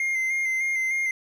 triangle tone with vibrato, 2100 Hz, C7, 6 cents sharp, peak -21 dBFS, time 0-1.11 s, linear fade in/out 2 ms, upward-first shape square, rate 3.3 Hz, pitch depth 21 cents each way, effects none

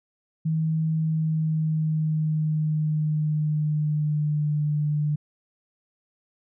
sine tone with pitch glide, 159.1 to 149.31 Hz, D#3 to D3, +39 to +29 cents, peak -21 dBFS, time 0.45-5.16 s, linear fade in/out 10 ms, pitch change -110 cents, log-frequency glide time 0.91-4.6 s, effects none

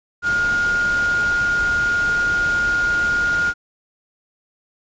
sine tone in noise, 1422 Hz, F6, 31 cents sharp, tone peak -16 dBFS, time 0.22-3.54 s, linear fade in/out 50 ms, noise pink, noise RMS -30 dBFS, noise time 0.22-3.54 s, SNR +11 dB, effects resampled to 16000 Hz

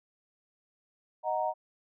sine chord, D# minor, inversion none, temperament equal, 622.3 / 740 / 932.3 Hz, D#5 / F#5 / A#5, 0 / 0 / 0 cents, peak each -32 dBFS, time 1.23-1.54 s, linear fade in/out 50 ms, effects none

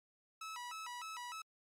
sawtooth tone with vibrato, 1125 Hz, C#6, 25 cents sharp, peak -40 dBFS, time 0.41-1.42 s, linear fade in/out 5 ms, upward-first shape square, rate 3.3 Hz, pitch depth 250 cents each way, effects low-pass 11000 Hz 12 dB/octave + MP3 96 kbps

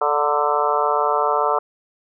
harmonic tone with a mistuned harmonic, 146.83 Hz, D3, in tune, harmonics 3 / 4 / 5 / 6 / 7 / 8 / 9, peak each -24 / -24 / -24 / -24 / -24 / -24 / -24 dBFS, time 0.01-1.59 s, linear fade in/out 5 ms, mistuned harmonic 6, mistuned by +43 cents, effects none

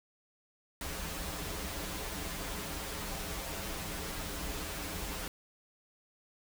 pink noise with comb filter, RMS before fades -39 dBFS, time 0.81-5.28 s, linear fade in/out 2 ms, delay 8.3 ms, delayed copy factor -0.95, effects none

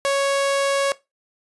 sawtooth tone, 554.4 Hz, C#5, in tune, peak -14 dBFS, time 0.05-0.92 s, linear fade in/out 0 ms, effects noise-tail reverb RT60 0.2 s tail -18 dB re dry + resampled to 24000 Hz

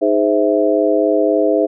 harmonic tone with a mistuned harmonic, 103.8 Hz, G#2, in tune, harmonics 3 / 4 / 5 / 6, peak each -17 / -17 / -17 / -17 dBFS, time 0.01-1.67 s, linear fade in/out 20 ms, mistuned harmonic 6, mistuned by +89 cents, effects none

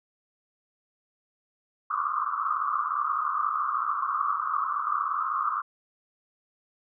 pink band-pass noise, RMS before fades -28 dBFS, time 1.9-5.62 s, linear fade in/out 10 ms, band 1100 to 1300 Hz, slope 96 dB/octave, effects none

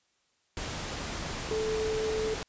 sine tone in noise, 436.6 Hz, A4, 13 cents flat, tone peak -28 dBFS, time 1.51-2.34 s, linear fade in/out 0 ms, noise pink, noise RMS -36 dBFS, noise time 0.57-2.43 s, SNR +5 dB, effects white hiss -72 dBFS RMS until 2.48 s + resampled to 16000 Hz

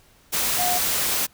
sine tone in noise, 718 Hz, F5, 48 cents sharp, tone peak -23 dBFS, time 0.58-0.79 s, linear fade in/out 20 ms, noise white, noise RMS -23 dBFS, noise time 0.32-1.27 s, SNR -3 dB, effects pink hiss -56 dBFS RMS until 1.33 s

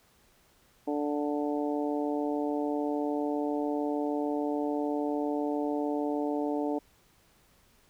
harmonic tone, 146.83 Hz, D3, in tune, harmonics 2 / 3 / 4 / 5 / 6, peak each -30 / -34 / -36 / -38 / -40 dBFS, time 0.87-6.79 s, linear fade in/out 10 ms, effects pink hiss -64 dBFS RMS until 7.89 s

